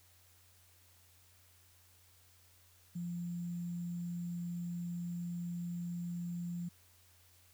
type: tone with sample-and-hold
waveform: sine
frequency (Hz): 173.5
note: F3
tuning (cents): -11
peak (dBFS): -37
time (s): 2.95-6.69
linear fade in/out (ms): 10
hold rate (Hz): 7350
effects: added 89 Hz sine -67 dBFS peak until 7.53 s + white hiss -66 dBFS RMS until 7.53 s